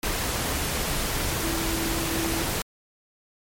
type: tone in noise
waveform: sine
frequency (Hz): 329.6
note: E4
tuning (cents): 0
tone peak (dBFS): -29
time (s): 1.43-2.43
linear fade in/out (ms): 2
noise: pink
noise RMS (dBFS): -27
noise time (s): 0.03-2.62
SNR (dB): -5
effects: MP3 64 kbps